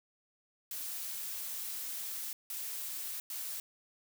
blue noise bursts at uneven times, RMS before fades -40 dBFS, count 3, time 0.71-2.33 / 2.5-3.2 / 3.3-3.6 s, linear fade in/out 2 ms, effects none

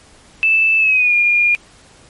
sine tone with pitch glide, 2637 to 2418 Hz, E7 to D7, 0 to +50 cents, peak -10 dBFS, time 0.43-1.55 s, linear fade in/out 0 ms, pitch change -150 cents, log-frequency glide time 0.78-1.14 s, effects pink hiss -46 dBFS RMS until 2.09 s + MP3 48 kbps

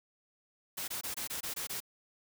white noise bursts, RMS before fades -38 dBFS, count 8, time 0.77-1.804 s, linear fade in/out 10 ms, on 110 ms, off 22 ms, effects none

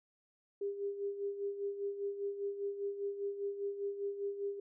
sine tone with tremolo, 401.4 Hz, G4, 41 cents sharp, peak -33 dBFS, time 0.61-4.6 s, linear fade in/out 5 ms, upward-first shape sine, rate 5 Hz, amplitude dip 65%, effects none

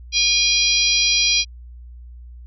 harmonic tone, 812 Hz, G#5, 39 cents flat, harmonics 3 / 4 / 5 / 6 / 7, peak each -21 / -21 / -21 / -21 / -21 dBFS, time 0.12-1.45 s, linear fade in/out 50 ms, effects added 60 Hz sine -36 dBFS peak until 2.46 s

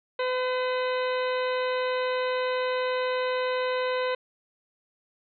harmonic tone with a mistuned harmonic, 507 Hz, B4, 45 cents sharp, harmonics 1 / 2 / 3 / 4 / 5 / 6 / 7 / 8, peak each -26 / -32 / -36 / -38 / -40 / -42 / -43 / -44 dBFS, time 0.19-4.15 s, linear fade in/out 5 ms, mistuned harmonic 7, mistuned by +81 cents, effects none

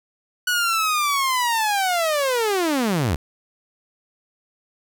sawtooth linear sweep, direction down, 1480 to 65.41 Hz, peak -15 dBFS, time 0.47-3.16 s, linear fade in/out 5 ms, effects none

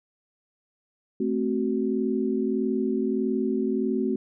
sine chord, F# diminished, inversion first, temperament equal with one note detuned, 220 / 261.6 / 374.1 Hz, A3 / C4 / F#4, 0 / 0 / +19 cents, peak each -27 dBFS, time 1.2-4.16 s, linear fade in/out 5 ms, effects none

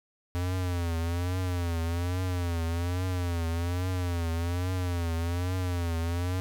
square tone with vibrato, 87.31 Hz, F2, in tune, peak -28 dBFS, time 0.35-6.4 s, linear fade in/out 0 ms, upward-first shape triangle, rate 1.2 Hz, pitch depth 110 cents each way, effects none

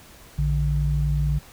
sine tone pair together, 58.27 / 146.83 Hz, A#1 / D3, 0 / 0 cents, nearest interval octave + major third, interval 1600 cents, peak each -22 dBFS, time 0.38-1.39 s, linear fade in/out 10 ms, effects pink hiss -48 dBFS RMS until 1.52 s

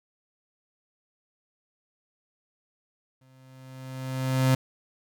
35% pulse tone with exponential growth, 130.81 Hz, C3, in tune, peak -16 dBFS, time 3.21-4.55 s, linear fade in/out 5 ms, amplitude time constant 290 ms, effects none

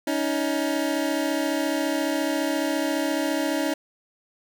25% pulse tone pair together, 281.9 / 316.4 Hz, C#4 / D#4, +29 / +29 cents, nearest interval major second, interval 200 cents, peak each -22 dBFS, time 0.07-3.74 s, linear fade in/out 5 ms, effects none

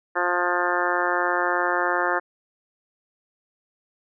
harmonic tone, 177 Hz, F3, 23 cents sharp, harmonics 2 / 3 / 4 / 5 / 6 / 7 / 8 / 9 / 10, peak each -29 / -29 / -29 / -29 / -29 / -29 / -29 / -29 / -29 dBFS, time 0.15-2.2 s, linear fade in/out 20 ms, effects none

